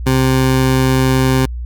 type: tone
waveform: 20% pulse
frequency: 130.81 Hz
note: C3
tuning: in tune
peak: -6 dBFS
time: 0.06-1.46 s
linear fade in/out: 10 ms
effects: added 60 Hz sine -21 dBFS peak until 1.65 s